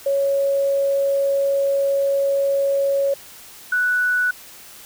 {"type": "tone pair in turn", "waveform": "sine", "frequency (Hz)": [554.4, 1480.1], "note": ["C#5", "F#6"], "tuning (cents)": [0, 0], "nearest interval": "octave + perfect fourth", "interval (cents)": 1700, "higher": "second", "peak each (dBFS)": [-16, -16], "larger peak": "neither", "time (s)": [[0.06, 3.14], [3.72, 4.31]], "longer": "first", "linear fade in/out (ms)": 5, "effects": ["white hiss -42 dBFS RMS until 4.85 s"]}